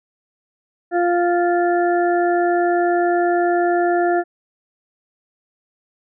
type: harmonic tone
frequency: 349.2 Hz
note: F4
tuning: in tune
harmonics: 1 / 2 / 4 / 5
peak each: -17 / -18 / -28 / -28 dBFS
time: 0.91-4.24 s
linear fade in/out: 50 ms
effects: none